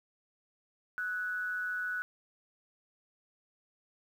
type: tone with amplitude modulation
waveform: sine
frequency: 1480 Hz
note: F#6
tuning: in tune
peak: -30 dBFS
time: 0.98-2.02 s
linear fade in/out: 0 ms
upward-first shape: sine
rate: 186 Hz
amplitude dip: 50%
effects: 10-bit